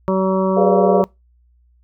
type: harmonic tone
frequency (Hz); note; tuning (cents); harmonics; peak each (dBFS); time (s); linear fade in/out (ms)
189.7; F#3; +43; 1 / 2 / 3 / 5 / 6 / 7; -18 / -20 / -20 / -24 / -26 / -37; 0.08-1.04; 0
type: chord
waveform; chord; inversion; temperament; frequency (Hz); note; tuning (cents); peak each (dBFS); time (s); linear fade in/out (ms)
sine; G# diminished seventh; none; equal; 415.3 / 493.9 / 587.3 / 698.5; G#4 / B4 / D5 / F5; 0 / 0 / 0 / 0; -16 / -19 / -20 / -19; 0.56-1.03; 20
effects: noise-tail reverb RT60 0.2 s tail -24 dB re dry + added 60 Hz sine -52 dBFS peak until 1.83 s